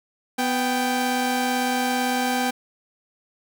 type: tone pair together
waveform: sawtooth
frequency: 248.7 / 784 Hz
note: B3 / G5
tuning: +12 / 0 cents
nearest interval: octave + minor sixth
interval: 1988 cents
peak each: -20 dBFS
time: 0.38-2.51 s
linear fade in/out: 10 ms
effects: none